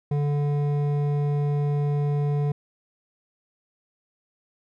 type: tone with hard clipping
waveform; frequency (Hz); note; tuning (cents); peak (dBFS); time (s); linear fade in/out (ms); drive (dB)
triangle; 145.2; D3; -19; -23; 0.11-2.52; 5; 14
effects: none